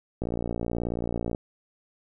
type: click train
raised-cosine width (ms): 2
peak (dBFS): -16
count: 67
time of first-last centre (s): 0.22-1.348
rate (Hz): 58.5
effects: none

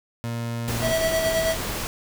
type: tone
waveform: 30% pulse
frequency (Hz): 117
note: A#2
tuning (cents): +7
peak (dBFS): -24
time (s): 0.24-0.92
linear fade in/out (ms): 0
type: noise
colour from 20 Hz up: pink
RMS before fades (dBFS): -29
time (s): 0.68-1.87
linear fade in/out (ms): 0
type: tone with tremolo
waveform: square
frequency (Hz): 650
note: E5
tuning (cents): -24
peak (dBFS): -20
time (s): 0.81-1.57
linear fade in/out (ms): 50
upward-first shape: sine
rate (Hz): 9.2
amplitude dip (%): 45
effects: none

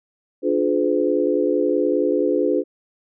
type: chord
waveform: sine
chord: D diminished seventh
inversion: none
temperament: just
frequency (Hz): 293.7 / 352.4 / 422.9 / 507.5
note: D4 / F4 / Ab4 / Cb5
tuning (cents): 0 / +16 / +31 / +47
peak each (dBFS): -22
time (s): 0.42-2.64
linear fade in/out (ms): 50
effects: none

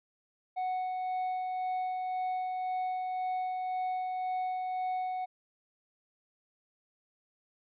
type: tone with tremolo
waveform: triangle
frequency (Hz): 740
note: F#5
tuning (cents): 0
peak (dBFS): -28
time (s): 0.56-5.26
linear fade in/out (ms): 20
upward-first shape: sine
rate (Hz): 1.9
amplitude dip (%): 25
effects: resampled to 8000 Hz

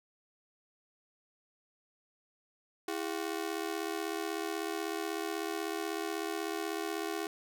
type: ring-modulated tone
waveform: sawtooth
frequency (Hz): 368.1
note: F#4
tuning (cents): -9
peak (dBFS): -27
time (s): 2.88-7.27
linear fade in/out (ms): 2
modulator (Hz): 38.1
effects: none

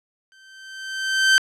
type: tone with exponential growth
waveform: sawtooth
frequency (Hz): 1552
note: G6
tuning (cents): -18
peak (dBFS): -7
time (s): 0.32-1.38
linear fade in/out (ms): 0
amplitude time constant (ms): 230
effects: low-pass 7000 Hz 12 dB/octave

